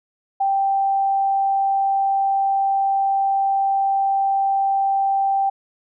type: tone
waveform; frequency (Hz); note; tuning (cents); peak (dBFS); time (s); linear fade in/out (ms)
sine; 784; G5; 0; -16; 0.4-5.5; 10
effects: none